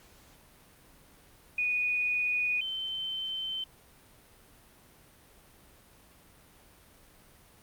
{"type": "tone pair in turn", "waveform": "sine", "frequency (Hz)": [2471, 3085], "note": ["D#7", "G7"], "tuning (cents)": [-13, -28], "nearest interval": "major third", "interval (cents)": 385, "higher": "second", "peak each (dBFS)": [-26, -32], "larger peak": "first", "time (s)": [[1.58, 2.61], [2.61, 3.64]], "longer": "neither", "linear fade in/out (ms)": 5, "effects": ["pink hiss -58 dBFS RMS until 7.62 s", "Opus 48 kbps"]}